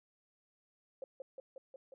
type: tone with echo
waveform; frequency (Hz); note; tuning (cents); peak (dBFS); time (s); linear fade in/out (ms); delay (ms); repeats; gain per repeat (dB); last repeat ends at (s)
sine; 531; C5; +25; -40; 1.02-1.04; 2; 180; 5; -2; 1.94
effects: none